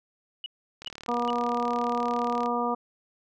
sine tone bursts, 2931 Hz, F#7, 17 cents flat, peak -32 dBFS, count 3, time 0.44-1.303 s, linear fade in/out 2 ms, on 21 ms, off 400 ms
click train, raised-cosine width 0.2 ms, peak -23 dBFS, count 62, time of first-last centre 0.82-2.46 s, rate 37.2 Hz
harmonic tone, 240 Hz, B3, 49 cents flat, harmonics 1 / 2 / 3 / 4 / 5, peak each -31 / -31 / -31 / -31 / -31 dBFS, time 1.08-2.75 s, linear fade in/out 10 ms
effects none

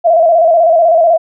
sine tone with vibrato, 666 Hz, E5, 18 cents sharp, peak -5 dBFS, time 0.04-1.18 s, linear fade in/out 20 ms, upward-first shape square, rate 16 Hz, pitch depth 60 cents each way, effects none

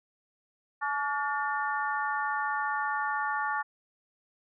harmonic tone with a mistuned harmonic, 285.7 Hz, D4, 48 cents flat, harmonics 3 / 4 / 5 / 6, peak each -32 / -33 / -34 / -35 dBFS, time 0.81-3.63 s, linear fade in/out 20 ms, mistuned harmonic 6, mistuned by +77 cents, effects none

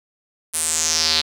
square tone with band-pass filter sweep, 79.7 Hz, D#2, 42 cents sharp, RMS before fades -20 dBFS, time 0.53-1.22 s, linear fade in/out 20 ms, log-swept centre 10000 to 4000 Hz, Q 4.5, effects none

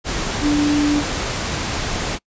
sine tone in noise, 293.7 Hz, D4, in tune, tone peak -14 dBFS, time 0.41-1.03 s, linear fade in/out 50 ms, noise pink, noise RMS -23 dBFS, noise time 0.04-2.19 s, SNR +6 dB, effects noise-tail reverb RT60 0.1 s tail -26 dB re dry + resampled to 16000 Hz

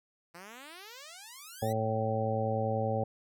5% pulse exponential sweep, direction up, 164.81 to 2043 Hz, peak -35 dBFS, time 0.34-1.73 s, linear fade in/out 10 ms
harmonic tone, 110.5 Hz, A2, 8 cents sharp, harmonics 1 / 2 / 3 / 4 / 5 / 6 / 7, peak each -33 / -37 / -45 / -37 / -33 / -45 / -35 dBFS, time 1.62-3.04 s, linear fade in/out 5 ms
effects none

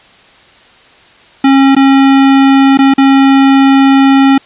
square tone with dropouts, 271.6 Hz, C#4, 35 cents flat, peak -4 dBFS, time 1.44-4.38 s, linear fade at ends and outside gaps 5 ms, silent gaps 1.751-1.764 / 2.774-2.788 / 2.939-2.98 s, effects white hiss -41 dBFS RMS until 4.45 s + resampled to 8000 Hz

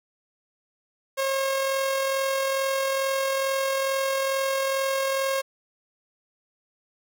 sawtooth tone with amplitude modulation, 540 Hz, C#5, 45 cents flat, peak -18 dBFS, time 1.17-5.42 s, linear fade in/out 20 ms, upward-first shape sine, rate 42.3 Hz, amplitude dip 30%, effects none

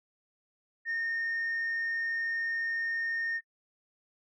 sine tone, 1833 Hz, A#6, 30 cents flat, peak -28 dBFS, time 0.85-3.41 s, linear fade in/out 50 ms, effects noise-tail reverb RT60 0.1 s tail -22 dB re dry + tanh soft clip ceiling -27 dBFS

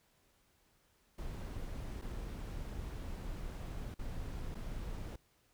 brown noise with dropouts, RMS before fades -42 dBFS, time 1.18-5.16 s, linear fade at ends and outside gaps 5 ms, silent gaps 2.016-2.02 / 3.943-3.991 / 4.546-4.551 s, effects pink hiss -72 dBFS RMS until 5.53 s

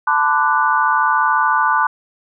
sine chord, B minor seventh, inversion third, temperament equal with one note detuned, 880 / 1013.8 / 1174.7 / 1480 Hz, A5 / B5 / D6 / F#6, 0 / +45 / 0 / 0 cents, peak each -18 dBFS, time 0.07-1.87 s, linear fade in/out 5 ms, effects none

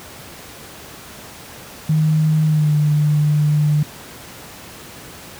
sine tone with pitch glide, 155.56 to 149.4 Hz, D#3 to D3, 0 to +30 cents, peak -12 dBFS, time 1.89-3.83 s, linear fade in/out 5 ms, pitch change -70 cents, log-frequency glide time 2.46-2.72 s, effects pink hiss -37 dBFS RMS until 5.39 s + high-pass 80 Hz 12 dB/octave

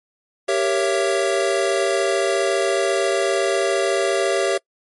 square chord, G diminished seventh, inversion none, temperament equal with one note detuned, 392 / 466.2 / 554.4 / 669.2 Hz, G4 / Bb4 / Db5 / Fb5, 0 / 0 / 0 / +26 cents, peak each -22 / -27 / -23 / -24 dBFS, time 0.48-4.58 s, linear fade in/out 10 ms, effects noise-tail reverb RT60 0.1 s tail -26 dB re dry + MP3 48 kbps

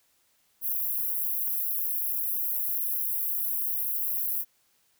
white high-pass noise, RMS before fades -29 dBFS, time 0.61-4.45 s, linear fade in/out 50 ms, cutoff 11000 Hz, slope 96 dB/octave, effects white hiss -68 dBFS RMS until 4.99 s

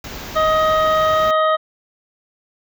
pink band-stop noise, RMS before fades -31 dBFS, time 0.04-1.31 s, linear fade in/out 2 ms, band 7200 to 13000 Hz, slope 96 dB/octave
harmonic tone, 628 Hz, D#5, 16 cents sharp, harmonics 1 / 2 / 3 / 5 / 6, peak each -16 / -16 / -27 / -32 / -33 dBFS, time 0.35-1.57 s, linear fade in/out 20 ms
effects none

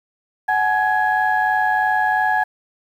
sine tone cluster, 746 / 849 / 1670 Hz, F#5 / G#5 / G#6, +14 / +38 / +9 cents, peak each -19 dBFS, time 0.48-2.44 s, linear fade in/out 10 ms, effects tanh soft clip ceiling -7 dBFS + 8-bit

